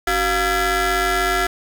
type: ring-modulated tone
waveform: 20% pulse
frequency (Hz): 327.3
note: E4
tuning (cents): -12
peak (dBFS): -9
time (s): 0.07-1.47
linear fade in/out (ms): 5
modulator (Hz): 1030
effects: none